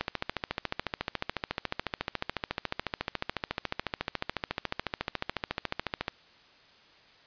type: click train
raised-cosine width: 0.3 ms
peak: -13 dBFS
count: 86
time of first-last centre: 0.01-6.081 s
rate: 14 Hz
effects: white hiss -58 dBFS RMS until 7.26 s + resampled to 11025 Hz